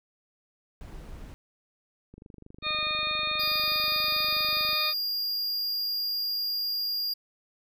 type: noise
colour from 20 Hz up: brown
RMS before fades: -42 dBFS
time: 0.81-1.34 s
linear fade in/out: 0 ms
type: click train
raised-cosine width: 3 ms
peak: -34 dBFS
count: 65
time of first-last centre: 2.14-4.731 s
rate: 24.7 Hz
type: harmonic tone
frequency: 613 Hz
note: D#5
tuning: 26 cents flat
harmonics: 1 / 2 / 3 / 4 / 6 / 7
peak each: -40 / -33 / -42 / -31 / -31 / -35 dBFS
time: 2.62-4.94 s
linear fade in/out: 50 ms
type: tone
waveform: square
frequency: 4818 Hz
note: D8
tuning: 43 cents sharp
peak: -28 dBFS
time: 3.39-7.14 s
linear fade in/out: 10 ms
effects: none